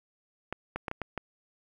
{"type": "clicks", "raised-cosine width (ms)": 0.5, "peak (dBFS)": -18, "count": 6, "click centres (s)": [0.526, 0.76, 0.882, 0.914, 1.017, 1.177], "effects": ["9-bit"]}